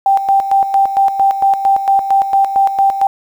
sine tone with tremolo, 785 Hz, G5, 2 cents sharp, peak -7 dBFS, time 0.06-3.07 s, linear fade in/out 2 ms, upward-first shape square, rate 4.4 Hz, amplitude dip 65%, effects 7-bit

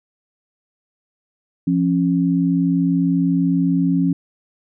sine tone pair together, 172.99 / 273.1 Hz, F3 / C#4, -16 / -26 cents, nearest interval minor sixth, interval 790 cents, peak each -17 dBFS, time 1.67-4.13 s, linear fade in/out 5 ms, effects none

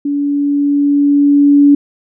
sine tone with level ramp, 286 Hz, D4, 46 cents flat, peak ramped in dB -13 to -3 dBFS, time 0.05-1.75 s, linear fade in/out 5 ms, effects none

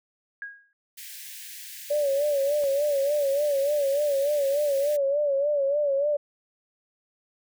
sine tone with exponential decay, 1640 Hz, G#6, 22 cents flat, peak -30 dBFS, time 0.42-0.73 s, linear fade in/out 1 ms, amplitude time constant 67 ms
white high-pass noise, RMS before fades -41 dBFS, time 0.97-4.97 s, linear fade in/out 10 ms, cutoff 1600 Hz, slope 96 dB/octave
sine tone with vibrato, 570 Hz, C#5, 48 cents sharp, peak -21 dBFS, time 1.9-6.17 s, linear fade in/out 10 ms, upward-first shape sine, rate 3.4 Hz, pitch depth 80 cents each way
clicks, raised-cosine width 1 ms, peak -41 / -31 dBFS, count 2, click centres 2.624 / 2.639 s
effects none

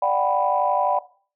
sine chord, G major seventh, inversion second, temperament equal with one note detuned, 587.3 / 732.3 / 784 / 987.8 Hz, D5 / F#5 / G5 / B5, 0 / -18 / 0 / 0 cents, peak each -23 dBFS, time 0.02-0.99 s, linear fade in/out 5 ms, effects noise-tail reverb RT60 0.4 s tail -17 dB re dry + tanh soft clip ceiling -7 dBFS

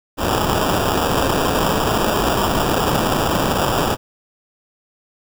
white noise with sample-and-hold, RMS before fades -18 dBFS, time 0.17-3.97 s, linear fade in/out 50 ms, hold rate 2100 Hz, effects none

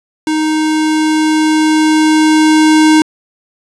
square tone with level ramp, 311.1 Hz, D#4, in tune, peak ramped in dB -12 to -5 dBFS, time 0.27-3.02 s, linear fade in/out 2 ms, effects resampled to 22050 Hz + 7-bit

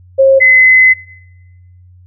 sine tone pair in turn, 538 / 2036 Hz, C5 / C7, +48 / -48 cents, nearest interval octave + major seventh, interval 2304 cents, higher second, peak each -3 dBFS, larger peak neither, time 0.18-0.4 / 0.4-0.94 s, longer second, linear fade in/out 20 ms, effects noise-tail reverb RT60 1.0 s tail -23 dB re dry + added 90 Hz sine -38 dBFS peak until 2.06 s

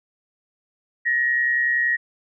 sine tone pair together, 1760 / 1890.6 Hz, A6 / A#6, 0 / +24 cents, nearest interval minor second, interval 124 cents, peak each -28 / -18 dBFS, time 1.05-1.97 s, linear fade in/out 20 ms, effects none

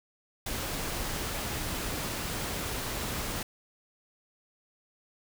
pink noise, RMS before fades -34 dBFS, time 0.46-3.43 s, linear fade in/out 5 ms, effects none

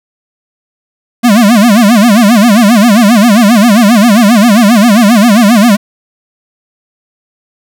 square tone with vibrato, 220 Hz, A3, in tune, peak -3 dBFS, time 1.23-5.77 s, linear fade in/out 20 ms, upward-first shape sine, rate 7.5 Hz, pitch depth 200 cents each way, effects none

